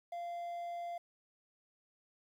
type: tone with quantisation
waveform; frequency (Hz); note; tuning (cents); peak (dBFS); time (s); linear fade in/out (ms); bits
triangle; 692; F5; -16; -37; 0.12-0.98; 5; 11
effects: none